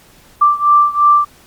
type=beating tone pair; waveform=sine; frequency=1174.7 / 1177.6 Hz; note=D6 / D6; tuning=0 / +4 cents; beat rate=2.9 Hz; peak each=-10 / -12 dBFS; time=0.41-1.25 s; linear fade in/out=10 ms; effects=pink hiss -46 dBFS RMS until 1.46 s + Opus 48 kbps